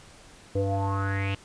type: tone with low-pass filter sweep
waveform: square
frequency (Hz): 98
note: G2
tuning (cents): 0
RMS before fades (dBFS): -27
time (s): 0.55-1.35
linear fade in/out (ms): 5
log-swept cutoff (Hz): 450 to 2900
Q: 6.7
effects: pink hiss -51 dBFS RMS until 1.44 s + resampled to 22050 Hz